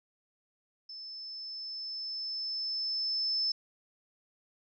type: tone with level ramp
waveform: sine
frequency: 5260 Hz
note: E8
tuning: 5 cents flat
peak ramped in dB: -42 to -27 dBFS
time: 0.89-3.52 s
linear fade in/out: 5 ms
effects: none